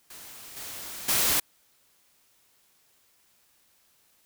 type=noise with level steps; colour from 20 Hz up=white; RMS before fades=-45 / -39 / -24 dBFS; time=0.1-1.4 s; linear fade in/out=5 ms; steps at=0.56 / 1.08 s; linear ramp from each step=10 ms; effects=white hiss -65 dBFS RMS until 4.25 s